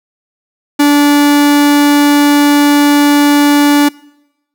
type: tone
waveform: 45% pulse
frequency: 290 Hz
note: D4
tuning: 22 cents flat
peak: -5 dBFS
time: 0.79-3.89 s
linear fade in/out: 10 ms
effects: noise-tail reverb RT60 0.9 s tail -24 dB re dry